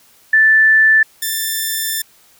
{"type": "tone pair in turn", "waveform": ["sine", "5% pulse"], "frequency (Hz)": [1760, 1773.3], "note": ["A6", "A6"], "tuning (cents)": [0, 13], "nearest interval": "unison", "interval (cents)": 13, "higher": "second", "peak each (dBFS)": -7, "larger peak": "neither", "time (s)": [[0.33, 1.03], [1.22, 2.02]], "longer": "second", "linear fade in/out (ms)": 5, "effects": ["white hiss -50 dBFS RMS until 2.39 s"]}